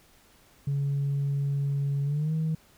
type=tone with pitch glide; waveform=sine; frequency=140.5 to 158.62 Hz; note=C#3 to D#3; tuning=+24 to +34 cents; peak=-23 dBFS; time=0.67-2.55 s; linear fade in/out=5 ms; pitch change=+210 cents; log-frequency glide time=2.04-2.33 s; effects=tanh soft clip ceiling -22 dBFS + pink hiss -59 dBFS RMS until 2.77 s